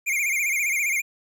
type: tone with vibrato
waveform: square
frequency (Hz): 2261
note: C#7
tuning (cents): +34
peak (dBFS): -22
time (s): 0.06-1.02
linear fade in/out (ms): 20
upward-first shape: sine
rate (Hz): 15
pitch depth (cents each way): 130
effects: none